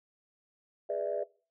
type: chord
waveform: sine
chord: E dominant seventh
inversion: first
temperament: just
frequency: 412 / 494.4 / 593.3 / 659.3 Hz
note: G#4 / B4 / D5 / E5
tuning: -14 / +2 / +18 / 0 cents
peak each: -37 / -37 / -33 / -35 dBFS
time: 0.89-1.24 s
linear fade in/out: 10 ms
effects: noise-tail reverb RT60 0.4 s tail -22 dB re dry + tanh soft clip ceiling -22 dBFS

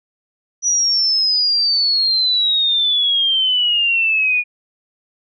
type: exponential sweep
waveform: sine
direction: down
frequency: 5900 to 2436 Hz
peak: -13 dBFS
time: 0.62-4.44 s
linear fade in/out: 50 ms
effects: none

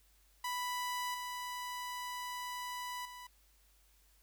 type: tone with level steps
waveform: sawtooth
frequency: 989 Hz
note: B5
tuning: 2 cents sharp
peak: -32 / -36 / -44 dBFS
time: 0.44-3.27 s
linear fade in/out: 5 ms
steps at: 1.14 / 3.05 s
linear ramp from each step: 5 ms
effects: added 50 Hz sine -67 dBFS peak until 4.22 s + white hiss -70 dBFS RMS until 4.22 s

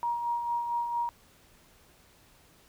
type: tone with tremolo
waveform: sine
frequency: 947 Hz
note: A#5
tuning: 27 cents sharp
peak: -26 dBFS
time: 0.03-1.09 s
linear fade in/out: 0 ms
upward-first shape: sine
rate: 4.4 Hz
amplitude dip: 45%
effects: pink hiss -60 dBFS RMS until 2.68 s

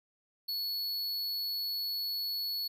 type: tone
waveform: square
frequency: 4400 Hz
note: C#8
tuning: 14 cents flat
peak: -33 dBFS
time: 0.48-2.68 s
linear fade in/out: 10 ms
effects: none

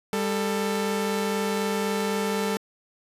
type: tone pair together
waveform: sawtooth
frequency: 199.2 / 442.4 Hz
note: G3 / A4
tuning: +28 / +9 cents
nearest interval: octave + major second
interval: 1381 cents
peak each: -23 dBFS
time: 0.13-2.57 s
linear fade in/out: 0 ms
effects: resampled to 32000 Hz

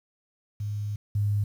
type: tone pair in turn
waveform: sine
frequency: 103.9 / 102.94 Hz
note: G#2 / G#2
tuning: +1 / -15 cents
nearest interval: unison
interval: 16 cents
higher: first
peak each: -28 / -22 dBFS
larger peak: second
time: 0.6-0.96 / 1.15-1.44 s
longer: first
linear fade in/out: 5 ms
effects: 9-bit

